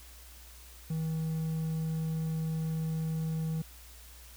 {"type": "tone", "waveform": "triangle", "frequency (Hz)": 160, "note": "D#3", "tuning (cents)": 49, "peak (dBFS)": -28, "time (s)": [0.9, 3.62], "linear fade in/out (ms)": 5, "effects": ["added 60 Hz sine -51 dBFS peak until 4.36 s", "white hiss -54 dBFS RMS until 4.36 s"]}